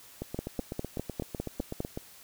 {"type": "two click trains", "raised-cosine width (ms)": 2, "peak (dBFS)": [-18, -21], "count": [8, 15], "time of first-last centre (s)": [[0.39, 1.804], [0.22, 1.974]], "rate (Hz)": [4.95, 7.98], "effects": ["white hiss -53 dBFS RMS until 2.23 s"]}